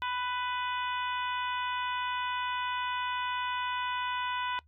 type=harmonic tone; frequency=496.5 Hz; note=B4; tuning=9 cents sharp; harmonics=2 / 3 / 4 / 5 / 6 / 7; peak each=-33 / -37 / -43 / -42 / -42 / -44 dBFS; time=0.02-4.59 s; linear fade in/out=0 ms; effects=noise-tail reverb RT60 0.1 s tail -21 dB re dry + added 76 Hz sine -59 dBFS peak until 4.67 s